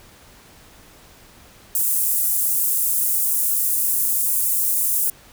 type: high-pass noise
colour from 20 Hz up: pink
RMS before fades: -20 dBFS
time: 1.75-5.1 s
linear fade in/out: 2 ms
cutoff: 9500 Hz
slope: 24 dB/octave
effects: pink hiss -48 dBFS RMS until 5.32 s